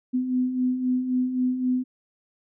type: beating tone pair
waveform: sine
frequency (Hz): 250 / 253.8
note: B3 / B3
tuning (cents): +21 / +47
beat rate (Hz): 3.8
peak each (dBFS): -30 / -22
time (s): 0.13-1.84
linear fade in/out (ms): 20
effects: none